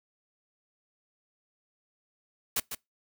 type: noise with echo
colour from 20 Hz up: white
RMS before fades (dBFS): -28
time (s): 2.56-2.6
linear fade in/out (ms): 5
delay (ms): 150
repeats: 1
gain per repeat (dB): -8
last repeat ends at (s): 2.75
effects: noise-tail reverb RT60 0.2 s tail -25 dB re dry